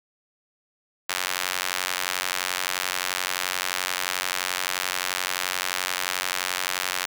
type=tone with high-pass filter; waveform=sawtooth; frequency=91.5 Hz; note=F#2; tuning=19 cents flat; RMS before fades=-28 dBFS; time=1.09-7.06 s; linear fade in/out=5 ms; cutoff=1500 Hz; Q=0.71; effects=none